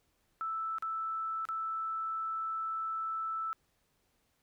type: tone with dropouts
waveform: sine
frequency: 1318.5 Hz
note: E6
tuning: in tune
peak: -33 dBFS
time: 0.41-3.53 s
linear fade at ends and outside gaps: 0 ms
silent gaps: 0.784-0.824 / 1.453-1.488 s
effects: pink hiss -75 dBFS RMS until 4.42 s